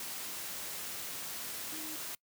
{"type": "tone in noise", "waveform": "sine", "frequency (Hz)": 311.1, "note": "D#4", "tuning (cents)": 0, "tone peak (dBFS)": -46, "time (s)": [1.72, 1.96], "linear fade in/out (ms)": 2, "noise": "white", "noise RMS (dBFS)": -41, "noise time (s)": [0, 2.15], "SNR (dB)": -8, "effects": ["noise-tail reverb RT60 0.1 s tail -24 dB re dry", "high-pass 100 Hz 12 dB/octave"]}